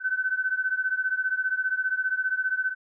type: beating tone pair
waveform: sine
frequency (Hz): 1515 / 1530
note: F#6 / G6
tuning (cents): +40 / -42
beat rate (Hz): 15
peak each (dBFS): -26 / -28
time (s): 0-2.75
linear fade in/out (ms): 50
effects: none